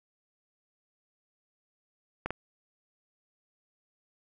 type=clicks; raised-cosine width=0.5 ms; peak=-17 dBFS; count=2; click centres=2.26 / 2.306 s; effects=none